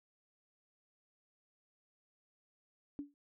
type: tone with exponential decay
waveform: sine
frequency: 286.8 Hz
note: D4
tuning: 41 cents flat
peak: -35 dBFS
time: 2.99-3.14 s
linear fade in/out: 0 ms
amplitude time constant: 31 ms
effects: none